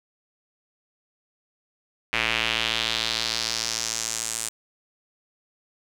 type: tone with band-pass filter sweep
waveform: square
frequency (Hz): 56.7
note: A#1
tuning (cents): -47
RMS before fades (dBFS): -27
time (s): 2.13-4.49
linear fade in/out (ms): 0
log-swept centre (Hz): 2400 to 8400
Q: 2.5
effects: none